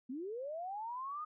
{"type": "linear sweep", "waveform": "sine", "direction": "up", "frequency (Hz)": [236.9, 1251], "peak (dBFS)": -39, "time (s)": [0.09, 1.25], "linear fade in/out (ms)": 10, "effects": []}